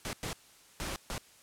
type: noise bursts at uneven times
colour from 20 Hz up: pink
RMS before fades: -37 dBFS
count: 4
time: 0.05-0.13 / 0.23-0.33 / 0.8-0.96 / 1.1-1.18 s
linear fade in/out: 0 ms
effects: white hiss -59 dBFS RMS until 1.42 s + low-pass 11000 Hz 12 dB/octave